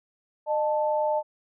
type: tone pair together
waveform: sine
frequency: 609 / 879.3 Hz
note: D#5 / A5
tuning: -37 / -1 cents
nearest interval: tritone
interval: 636 cents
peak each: -24 / -26 dBFS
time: 0.46-1.23 s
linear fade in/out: 50 ms
effects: none